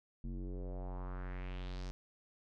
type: tone with low-pass filter sweep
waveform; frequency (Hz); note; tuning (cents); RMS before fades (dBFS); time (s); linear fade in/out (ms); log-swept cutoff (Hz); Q
square; 45.76; F#1; -18; -42; 0.24-1.91; 0; 230 to 5900; 2.6
effects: none